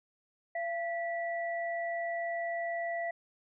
sine tone pair together, 680.8 / 1958 Hz, F5 / B6, -44 / -15 cents, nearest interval octave + tritone, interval 1829 cents, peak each -33 / -38 dBFS, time 0.55-3.11 s, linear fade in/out 5 ms, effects none

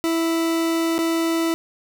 40% pulse tone with dropouts, 329.6 Hz, E4, in tune, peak -18 dBFS, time 0.04-1.54 s, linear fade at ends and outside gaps 0 ms, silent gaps 0.981-0.989 s, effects none

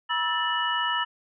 sine tone cluster, 962 / 1309 / 1771 / 2936 Hz, B5 / E6 / A6 / F#7, -46 / -13 / +11 / -14 cents, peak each -29 dBFS, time 0.09-1.05 s, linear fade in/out 20 ms, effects none

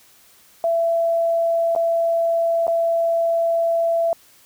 sine tone with dropouts, 669 Hz, E5, 25 cents sharp, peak -16 dBFS, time 0.64-4.13 s, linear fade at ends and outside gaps 1 ms, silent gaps 1.751-1.761 / 2.669-2.679 s, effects white hiss -52 dBFS RMS until 4.45 s

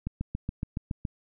click train, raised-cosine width 5 ms, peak -18 dBFS, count 8, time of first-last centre 0.07-1.052 s, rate 7.13 Hz, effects none

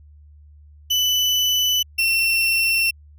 35% pulse tone pair in turn, 2990 / 2709 Hz, F#7 / E7, +17 / +47 cents, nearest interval major second, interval 170 cents, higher first, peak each -15 dBFS, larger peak neither, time 0.9-1.83 / 1.98-2.91 s, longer neither, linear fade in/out 10 ms, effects added 74 Hz sine -44 dBFS peak until 3.18 s

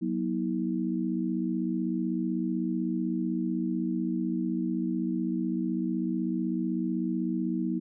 sine tone cluster, 184.5 / 240.4 / 320.6 Hz, F#3 / B3 / E4, -5 / -46 / -48 cents, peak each -31 dBFS, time 0.01-7.8 s, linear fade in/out 20 ms, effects none

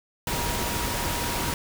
sine tone in noise, 951 Hz, A#5, 34 cents sharp, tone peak -35 dBFS, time 0.27-1.54 s, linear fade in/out 2 ms, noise pink, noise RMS -28 dBFS, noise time 0.27-1.54 s, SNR -10 dB, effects none

